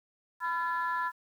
sine tone cluster, 1000 / 1368 / 1722 Hz, B5 / F6 / A6, +21 / -36 / -38 cents, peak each -30 / -35 / -34 dBFS, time 0.4-1.12 s, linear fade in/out 50 ms, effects tanh soft clip ceiling -22 dBFS + 10-bit

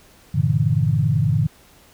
sine chord, E half-diminished seventh, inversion first, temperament equal, 98 / 116.54 / 146.83 / 164.81 Hz, G2 / Bb2 / D3 / E3, 0 / 0 / 0 / 0 cents, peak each -23 / -20 / -19 / -24 dBFS, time 0.34-1.47 s, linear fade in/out 10 ms, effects pink hiss -51 dBFS RMS until 1.93 s

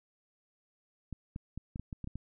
clicks, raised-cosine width 5 ms, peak -27 dBFS, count 9, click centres 1.127 / 1.361 / 1.576 / 1.759 / 1.796 / 1.928 / 2.043 / 2.074 / 2.156 s, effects none

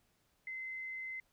sine tone, 2059 Hz, C7, 28 cents flat, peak -40 dBFS, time 0.47-1.2 s, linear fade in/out 2 ms, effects pink hiss -75 dBFS RMS until 1.32 s

